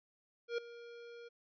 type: tone with ADSR envelope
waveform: square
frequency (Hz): 471.5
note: A#4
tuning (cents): +20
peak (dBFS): -33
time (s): 0.48-1.29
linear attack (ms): 100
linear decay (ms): 5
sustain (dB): -17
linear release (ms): 15
effects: resampled to 11025 Hz